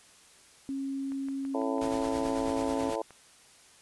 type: tone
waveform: sine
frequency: 272.4 Hz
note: C#4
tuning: 30 cents flat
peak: -31 dBFS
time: 0.69-2.9 s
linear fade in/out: 0 ms
type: click train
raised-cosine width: 0.5 ms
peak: -34 dBFS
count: 13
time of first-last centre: 1.12-3.107 s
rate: 6.04 Hz
type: harmonic tone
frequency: 111.2 Hz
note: A2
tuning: 19 cents sharp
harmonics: 3 / 4 / 5 / 6 / 7 / 8 / 9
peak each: -38 / -35 / -35 / -37 / -42 / -38 / -42 dBFS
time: 1.54-3.02 s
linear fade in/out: 5 ms
type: noise with tremolo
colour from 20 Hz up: pink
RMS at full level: -40 dBFS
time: 1.81-2.96 s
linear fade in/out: 5 ms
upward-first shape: sine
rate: 9.2 Hz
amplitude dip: 45%
effects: white hiss -57 dBFS RMS until 3.81 s + resampled to 24000 Hz